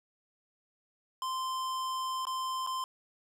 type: tone with dropouts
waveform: square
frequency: 1040 Hz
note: C6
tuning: 11 cents flat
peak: -33 dBFS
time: 1.22-2.84 s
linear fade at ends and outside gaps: 1 ms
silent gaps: 2.253-2.269 / 2.665-2.672 s
effects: low-pass 11000 Hz 12 dB/octave + 10-bit